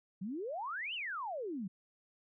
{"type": "exponential two-way sweep", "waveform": "sine", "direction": "up then down", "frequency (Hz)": [174.61, 3112, 174.61], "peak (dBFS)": -37, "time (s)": [0.21, 1.68], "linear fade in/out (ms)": 10, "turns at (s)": 0.94, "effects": []}